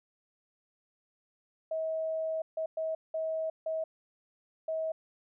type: tone bursts at uneven times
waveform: sine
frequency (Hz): 640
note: D#5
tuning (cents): +49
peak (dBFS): -30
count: 6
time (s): 1.71-2.42 / 2.57-2.66 / 2.77-2.95 / 3.14-3.5 / 3.66-3.84 / 4.68-4.92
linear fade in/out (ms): 5
effects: none